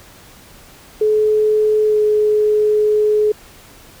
sine tone with pitch glide, 428.2 to 424 Hz, A4 to G#4, -47 to +36 cents, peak -11 dBFS, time 1.01-3.32 s, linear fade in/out 5 ms, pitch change -17 cents, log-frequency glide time 1.87-1.98 s, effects pink hiss -43 dBFS RMS until 4 s

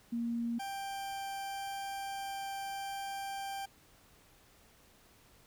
sine / 40% pulse tone pair in turn, 234.1 / 787.4 Hz, A#3 / G5, +8 / +8 cents, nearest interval octave + major sixth, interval 2100 cents, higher second, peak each -32 / -37 dBFS, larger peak first, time 0.12-0.59 / 0.59-3.66 s, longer second, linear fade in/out 10 ms, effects pink hiss -63 dBFS RMS until 5.46 s

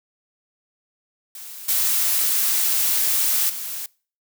blue noise with level steps, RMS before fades -37 / -20 / -30 dBFS, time 1.35-3.86 s, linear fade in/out 2 ms, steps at 1.68 / 3.49 s, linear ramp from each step 10 ms, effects noise-tail reverb RT60 0.4 s tail -24 dB re dry

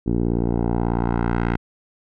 10% pulse tone with low-pass filter sweep, 58.27 Hz, A#1, in tune, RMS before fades -21 dBFS, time 0.06-1.57 s, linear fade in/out 10 ms, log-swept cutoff 340 to 1900 Hz, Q 1.4, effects none

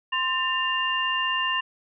sine tone cluster, 1040 / 1796 / 2795 Hz, C6 / A6 / F7, -11 / +35 / +1 cents, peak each -27 / -28 / -26 dBFS, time 0.12-1.61 s, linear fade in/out 10 ms, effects none

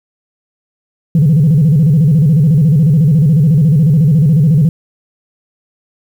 sine tone with vibrato, 151.9 Hz, D#3, 41 cents flat, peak -4 dBFS, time 1.15-4.69 s, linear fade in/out 2 ms, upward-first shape square, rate 14 Hz, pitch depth 160 cents each way, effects tanh soft clip ceiling -3 dBFS + 7-bit

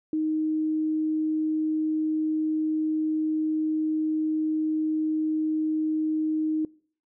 sine tone, 311.8 Hz, D#4, 4 cents sharp, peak -23 dBFS, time 0.13-6.65 s, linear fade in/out 2 ms, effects noise-tail reverb RT60 0.5 s tail -24 dB re dry

